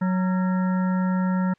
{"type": "harmonic tone with a mistuned harmonic", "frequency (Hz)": 185, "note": "F#3", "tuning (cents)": 0, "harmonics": [1, 3, 5, 7, 9, 10], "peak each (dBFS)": [-20, -35, -33, -36, -42, -42], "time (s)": [0.01, 1.54], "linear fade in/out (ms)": 10, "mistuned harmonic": 7, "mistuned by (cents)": 90, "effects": ["white hiss -63 dBFS RMS until 1.58 s", "low-pass 3000 Hz 12 dB/octave"]}